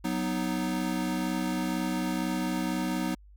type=chord; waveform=square; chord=B major; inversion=second; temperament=equal; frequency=185 / 246.9 / 311.1 Hz; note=F#3 / B3 / D#4; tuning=0 / 0 / 0 cents; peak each=-33 dBFS; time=0.04-3.15 s; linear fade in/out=10 ms; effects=added 50 Hz sine -50 dBFS peak until 3.36 s